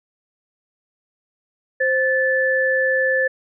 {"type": "tone pair together", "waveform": "sine", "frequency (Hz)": [523.3, 1745.5], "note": ["C5", "A6"], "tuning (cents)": [0, -14], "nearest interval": "octave + major sixth", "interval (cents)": 2086, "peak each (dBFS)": [-19, -18], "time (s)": [1.8, 3.28], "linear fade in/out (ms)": 10, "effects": []}